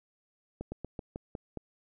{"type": "slowing click train", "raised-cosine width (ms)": 2, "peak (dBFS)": -24, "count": 7, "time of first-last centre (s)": [0.61, 1.573], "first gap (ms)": 110, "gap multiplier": 1.15, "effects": []}